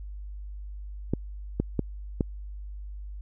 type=clicks; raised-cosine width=3 ms; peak=-11 dBFS; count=4; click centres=1.136 / 1.6 / 1.793 / 2.208 s; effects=added 50 Hz sine -36 dBFS peak until 3.21 s